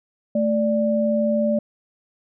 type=tone pair together; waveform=sine; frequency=220.4 / 587.3 Hz; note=A3 / D5; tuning=+3 / 0 cents; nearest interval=octave + perfect fourth; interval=1697 cents; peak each=-20 dBFS; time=0.35-1.59 s; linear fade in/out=5 ms; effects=none